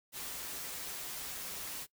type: noise with comb filter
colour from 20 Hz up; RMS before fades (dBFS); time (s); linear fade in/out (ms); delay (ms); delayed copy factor
white; -42; 0.12-1.87; 50; 8.8; -0.5
effects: noise-tail reverb RT60 0.1 s tail -21 dB re dry